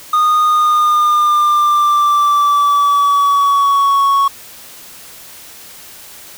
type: tone with pitch glide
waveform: triangle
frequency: 1231 to 1109.4 Hz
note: D#6 to C#6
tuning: -19 to +1 cents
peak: -7 dBFS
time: 0.13-4.28 s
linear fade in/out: 5 ms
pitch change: -180 cents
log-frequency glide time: 0.45-4.06 s
effects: white hiss -36 dBFS RMS until 6.37 s